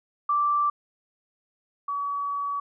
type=tone pair in turn; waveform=sine; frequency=1170 / 1136.7 Hz; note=D6 / C#6; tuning=-7 / +43 cents; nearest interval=unison; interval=50 cents; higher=first; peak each=-20 / -26 dBFS; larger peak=first; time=0.29-0.7 / 1.88-2.6 s; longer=second; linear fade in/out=5 ms; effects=none